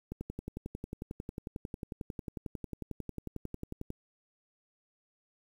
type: click train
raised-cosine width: 3 ms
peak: -25 dBFS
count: 43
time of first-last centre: 0.12-3.904 s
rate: 11.1 Hz
effects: 9-bit